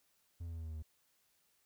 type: tone with pitch steps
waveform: triangle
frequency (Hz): 84.9 / 83.63 / 82.39 / 81.16 / 79.95 / 78.76 / 77.58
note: F2 / E2 / E2 / E2 / D#2 / D#2 / D#2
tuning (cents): -48 / +26 / 0 / -26 / +48 / +22 / -4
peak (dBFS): -39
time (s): 0.4-0.827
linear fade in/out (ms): 10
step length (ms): 61
effects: white hiss -75 dBFS RMS until 1.65 s